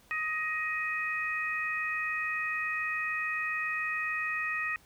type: harmonic tone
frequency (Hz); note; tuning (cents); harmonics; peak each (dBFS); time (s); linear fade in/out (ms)
627; D#5; +13; 2 / 3 / 4; -37 / -32 / -35; 0.11-4.76; 0
effects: pink hiss -61 dBFS RMS until 4.85 s